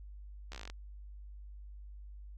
slowing click train, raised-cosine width 0.2 ms, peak -28 dBFS, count 11, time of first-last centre 0.52-0.7 s, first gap 13 ms, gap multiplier 1.07, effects added 50 Hz sine -46 dBFS peak until 2.37 s

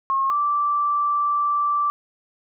sine tone pair in turn, 1081 / 1168.3 Hz, C#6 / D6, -44 / -9 cents, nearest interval minor second, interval 135 cents, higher second, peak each -18 dBFS, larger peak neither, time 0.1-0.3 / 0.3-1.9 s, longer second, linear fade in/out 0 ms, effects none

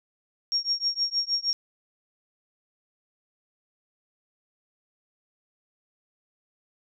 sine tone with tremolo, 5560 Hz, F8, 9 cents flat, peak -20 dBFS, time 0.52-1.53 s, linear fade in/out 0 ms, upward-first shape triangle, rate 6.4 Hz, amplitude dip 100%, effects none

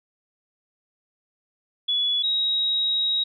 sine tone pair in turn, 3405 / 3807 Hz, G#7 / A#7, +42 / +36 cents, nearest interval major second, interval 194 cents, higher second, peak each -20 dBFS, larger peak neither, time 1.88-2.23 / 2.23-3.24 s, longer second, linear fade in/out 10 ms, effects none

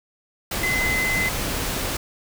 sine tone in noise, 2042 Hz, C7, 43 cents flat, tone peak -21 dBFS, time 0.63-1.29 s, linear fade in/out 5 ms, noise pink, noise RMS -26 dBFS, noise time 0.51-1.97 s, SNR +2 dB, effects none

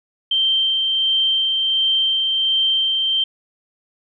sine tone with tremolo, 3136 Hz, G7, in tune, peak -14 dBFS, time 0.31-3.24 s, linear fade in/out 5 ms, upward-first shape sine, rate 1.4 Hz, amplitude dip 25%, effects none

